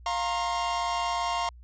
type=chord; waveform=45% pulse; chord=F suspended fourth; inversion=none; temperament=equal with one note detuned; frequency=698.5 / 932.3 / 1070.3 Hz; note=F5 / Bb5 / C6; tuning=0 / 0 / +39 cents; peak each=-31 dBFS; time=0.06-1.49 s; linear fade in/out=2 ms; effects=added 60 Hz sine -46 dBFS peak until 1.63 s + resampled to 16000 Hz